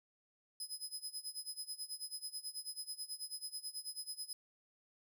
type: tone with tremolo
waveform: 25% pulse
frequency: 5050 Hz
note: D#8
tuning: 25 cents sharp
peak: -35 dBFS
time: 0.6-4.33 s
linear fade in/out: 2 ms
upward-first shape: sine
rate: 9.2 Hz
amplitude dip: 90%
effects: none